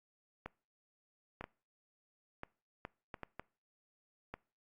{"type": "clicks", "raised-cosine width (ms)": 0.5, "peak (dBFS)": -27, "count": 9, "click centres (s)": [0.46, 1.41, 1.441, 2.434, 2.851, 3.142, 3.233, 3.396, 4.34], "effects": ["noise-tail reverb RT60 0.4 s tail -24 dB re dry", "Opus 48 kbps"]}